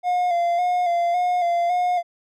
triangle tone with vibrato, 704 Hz, F5, 14 cents sharp, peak -16 dBFS, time 0.03-2.03 s, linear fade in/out 50 ms, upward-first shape square, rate 1.8 Hz, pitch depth 34 cents each way, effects none

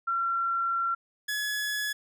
sine / sawtooth tone pair in turn, 1364 / 1696 Hz, F6 / G#6, -41 / +36 cents, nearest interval major third, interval 377 cents, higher second, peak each -25 dBFS, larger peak neither, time 0.07-0.95 / 1.28-1.93 s, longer first, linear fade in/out 10 ms, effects none

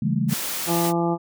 sine chord, A dominant seventh, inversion first, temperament equal with one note detuned, 138.59 / 164.81 / 200.9 / 220 Hz, C#3 / E3 / G3 / A3, 0 / 0 / +43 / 0 cents, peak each -25 dBFS, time 0.02-0.34 s, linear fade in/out 5 ms
white high-pass noise, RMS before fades -28 dBFS, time 0.28-0.93 s, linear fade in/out 50 ms, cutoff 130 Hz, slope 12 dB/octave
harmonic tone, 170 Hz, F3, 46 cents flat, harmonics 1 / 2 / 3 / 4 / 5 / 6 / 7, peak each -24 / -23 / -31 / -29 / -27 / -40 / -33 dBFS, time 0.66-1.18 s, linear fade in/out 50 ms
effects none

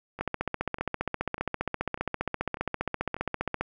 two click trains, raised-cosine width 0.5 ms, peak -24 / -13 dBFS, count 6 / 52, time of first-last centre 0.19-3.166 / 0.21-3.61 s, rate 1.68 / 15 Hz, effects none

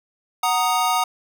square chord, D# minor, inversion first, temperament equal, 740 / 932.3 / 1244.5 Hz, F#5 / A#5 / D#6, 0 / 0 / 0 cents, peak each -23 dBFS, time 0.43-1.04 s, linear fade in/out 5 ms, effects none

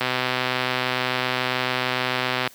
click train, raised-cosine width 0.3 ms, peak -6 dBFS, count 314, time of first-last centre 0.01-2.475 s, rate 127 Hz, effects white hiss -49 dBFS RMS until 2.54 s + high-pass 100 Hz 12 dB/octave

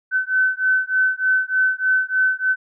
sine beating tone pair, 1519 / 1522.3 Hz, F#6 / F#6, +45 / +49 cents, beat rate 3.3 Hz, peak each -19 dBFS, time 0.11-2.56 s, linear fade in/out 50 ms, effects none

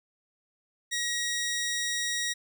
15% pulse tone, 1900 Hz, A#6, 33 cents sharp, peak -22 dBFS, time 0.91-2.34 s, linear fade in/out 20 ms, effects none

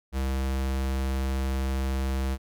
square tone, 66.4 Hz, C2, 26 cents sharp, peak -26 dBFS, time 0.12-2.38 s, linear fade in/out 50 ms, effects none

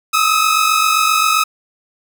sawtooth tone pair together, 1252 / 1299.6 Hz, D#6 / E6, +10 / -25 cents, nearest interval minor second, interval 65 cents, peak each -11 dBFS, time 0.13-1.44 s, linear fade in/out 10 ms, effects none

